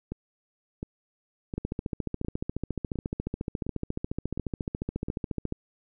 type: two click trains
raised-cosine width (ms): 3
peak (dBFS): -20 / -17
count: 8 / 57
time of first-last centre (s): 0.12-5.085 / 1.58-5.524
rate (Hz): 1.41 / 14.2
effects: none